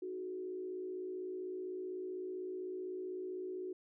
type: tone with frequency modulation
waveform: sine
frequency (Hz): 369.1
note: F#4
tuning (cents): -4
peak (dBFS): -39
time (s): 0.02-3.73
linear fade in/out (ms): 5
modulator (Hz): 55.8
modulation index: 0.6
effects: none